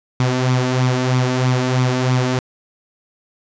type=tone with flanger; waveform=sawtooth; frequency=127.3 Hz; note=C3; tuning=47 cents flat; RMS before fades=-17 dBFS; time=0.2-2.39 s; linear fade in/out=2 ms; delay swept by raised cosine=0.84 to 3.44 ms; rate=3.1 Hz; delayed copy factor=+0.55; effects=resampled to 16000 Hz + 7-bit